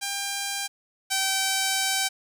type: tone pair in turn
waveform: 5% pulse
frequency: 797 / 772.1 Hz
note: G5 / G5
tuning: +28 / -26 cents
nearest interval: minor second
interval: 54 cents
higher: first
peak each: -16 / -11 dBFS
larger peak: second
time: 0.01-0.68 / 1.1-2.09 s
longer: second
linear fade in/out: 20 ms
effects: none